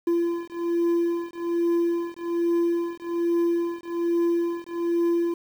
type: beating tone pair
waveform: triangle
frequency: 340.5 / 341.7 Hz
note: F4 / F4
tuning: -44 / -38 cents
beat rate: 1.2 Hz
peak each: -23 dBFS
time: 0.07-5.34 s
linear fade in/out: 5 ms
effects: 8-bit